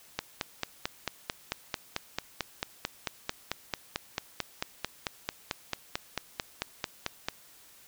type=click train; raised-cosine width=0.2 ms; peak=-12 dBFS; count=33; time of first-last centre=0.19-7.285 s; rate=4.51 Hz; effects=white hiss -56 dBFS RMS until 7.87 s